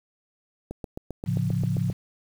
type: click train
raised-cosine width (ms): 2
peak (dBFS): -20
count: 10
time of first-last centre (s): 0.71-1.9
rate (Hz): 7.56
type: chord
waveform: sine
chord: A augmented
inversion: none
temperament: equal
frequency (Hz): 110 / 138.59 / 174.61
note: A2 / C#3 / E#3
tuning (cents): 0 / 0 / 0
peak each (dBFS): -27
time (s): 1.26-1.93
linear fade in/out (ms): 20
effects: 8-bit